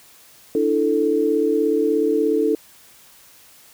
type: chord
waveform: sine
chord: D suspended second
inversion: none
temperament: just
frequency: 293.7 / 330.4 / 440.5 Hz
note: D4 / E4 / A4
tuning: 0 / +4 / +2 cents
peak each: -22 / -22 / -18 dBFS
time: 0.55-2.55 s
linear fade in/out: 2 ms
effects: white hiss -49 dBFS RMS until 3.73 s